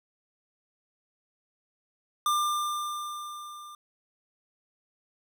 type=tone with level ramp; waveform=square; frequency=1195 Hz; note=D6; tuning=30 cents sharp; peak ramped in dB=-23 to -44 dBFS; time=2.26-3.75 s; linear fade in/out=2 ms; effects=none